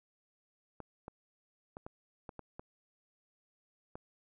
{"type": "clicks", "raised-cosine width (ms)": 1, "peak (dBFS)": -30, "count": 8, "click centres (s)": [0.803, 1.081, 1.769, 1.865, 2.292, 2.393, 2.595, 3.955], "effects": []}